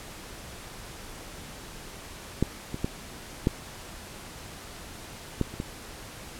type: clicks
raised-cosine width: 3 ms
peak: -9 / -19 / -13 / -8 / -11 / -27 / -17 dBFS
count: 7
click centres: 2.426 / 2.744 / 2.845 / 3.471 / 5.413 / 5.54 / 5.601 s
effects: pink hiss -43 dBFS RMS until 6.39 s + low-pass 12000 Hz 12 dB/octave